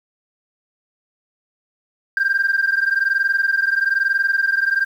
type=tone pair together; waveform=sine; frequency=1577.9 / 1599 Hz; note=G6 / G6; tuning=+11 / +34 cents; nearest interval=unison; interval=23 cents; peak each=-17 / -17 dBFS; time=2.17-4.85 s; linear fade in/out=2 ms; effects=tanh soft clip ceiling -11 dBFS + 8-bit